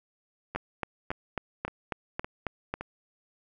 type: two click trains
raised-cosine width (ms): 0.5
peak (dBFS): -20 / -15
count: 5 / 9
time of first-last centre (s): 0.55-2.81 / 0.56-2.74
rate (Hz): 1.77 / 3.67
effects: none